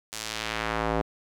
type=tone with band-pass filter sweep; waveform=square; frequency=55 Hz; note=A1; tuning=in tune; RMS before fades=-30 dBFS; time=0.12-1.02 s; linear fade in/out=10 ms; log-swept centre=7900 to 590 Hz; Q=0.84; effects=none